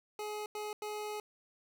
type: tone bursts at uneven times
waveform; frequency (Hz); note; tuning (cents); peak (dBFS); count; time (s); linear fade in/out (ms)
25% pulse; 421.5; G#4; +26; -34; 3; 0.19-0.46 / 0.55-0.73 / 0.82-1.2; 2
effects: none